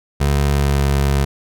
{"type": "tone with pitch glide", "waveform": "25% pulse", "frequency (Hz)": [71, 69.58], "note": ["C#2", "C#2"], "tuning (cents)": [42, 7], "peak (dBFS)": -10, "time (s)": [0.2, 1.25], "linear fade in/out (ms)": 10, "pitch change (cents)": -35, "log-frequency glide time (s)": [0.42, 0.86], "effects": []}